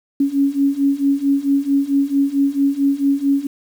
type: beating tone pair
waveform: sine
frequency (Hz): 275.9 / 280.4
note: C#4 / C#4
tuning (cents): -8 / +20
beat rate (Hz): 4.5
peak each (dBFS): -18 / -16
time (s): 0.2-3.47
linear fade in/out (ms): 5
effects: 7-bit